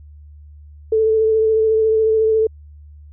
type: tone with vibrato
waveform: sine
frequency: 440 Hz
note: A4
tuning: in tune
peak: -12 dBFS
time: 0.92-2.47 s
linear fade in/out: 5 ms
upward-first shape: sine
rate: 14 Hz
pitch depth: 18 cents each way
effects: added 74 Hz sine -38 dBFS peak until 3.12 s